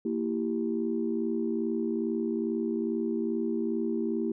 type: chord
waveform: sine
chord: E diminished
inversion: second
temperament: equal with one note detuned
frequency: 230 / 329.6 / 392 Hz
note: Bb3 / E4 / G4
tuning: -23 / 0 / 0 cents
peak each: -30 / -31 / -32 dBFS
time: 0.05-4.32 s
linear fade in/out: 5 ms
effects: tanh soft clip ceiling -17 dBFS